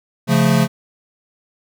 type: chord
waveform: square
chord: Db augmented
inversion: none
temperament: equal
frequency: 138.59 / 174.61 / 220 Hz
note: Db3 / F3 / A3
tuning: 0 / 0 / 0 cents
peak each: -17 dBFS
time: 0.27-0.68 s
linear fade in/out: 50 ms
effects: none